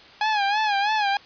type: tone with vibrato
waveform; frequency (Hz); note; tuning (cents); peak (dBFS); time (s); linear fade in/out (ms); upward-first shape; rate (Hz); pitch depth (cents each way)
sawtooth; 830.6; G#5; 0; -16; 0.21-1.17; 2; sine; 3.1; 87
effects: white hiss -47 dBFS RMS until 1.25 s + resampled to 11025 Hz